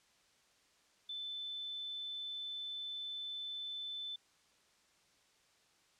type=tone; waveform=sine; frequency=3520 Hz; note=A7; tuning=in tune; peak=-40 dBFS; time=1.09-4.16 s; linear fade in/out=5 ms; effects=white hiss -70 dBFS RMS until 5.99 s + low-pass 7000 Hz 12 dB/octave